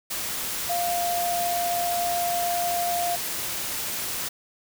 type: tone in noise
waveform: sine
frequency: 698.5 Hz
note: F5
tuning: in tune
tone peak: -24 dBFS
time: 0.69-3.16 s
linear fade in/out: 10 ms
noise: white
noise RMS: -30 dBFS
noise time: 0.1-4.29 s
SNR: +3 dB
effects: none